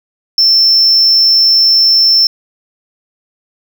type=tone; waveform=triangle; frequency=5350 Hz; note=E8; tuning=25 cents sharp; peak=-3 dBFS; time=0.38-2.27 s; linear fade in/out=2 ms; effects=tanh soft clip ceiling -1 dBFS + 7-bit